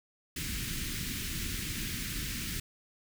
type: band-stop noise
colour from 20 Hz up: pink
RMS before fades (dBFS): -36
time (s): 0.36-2.6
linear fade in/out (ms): 5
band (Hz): 300 to 1700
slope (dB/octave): 24
effects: none